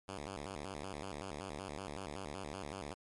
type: tone with vibrato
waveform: 5% pulse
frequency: 84.1 Hz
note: E2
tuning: 35 cents sharp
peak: -31 dBFS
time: 0.08-2.94 s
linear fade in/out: 5 ms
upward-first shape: square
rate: 5.3 Hz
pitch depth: 240 cents each way
effects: MP3 48 kbps